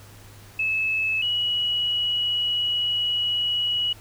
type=tone pair in turn; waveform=sine; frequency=2602 / 2921 Hz; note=E7 / F#7; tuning=-23 / -23 cents; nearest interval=major second; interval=200 cents; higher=second; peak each=-21 dBFS; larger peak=neither; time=0.59-1.22 / 1.22-3.93 s; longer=second; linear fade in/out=5 ms; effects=added 102 Hz sine -47 dBFS peak until 4 s + pink hiss -49 dBFS RMS until 4 s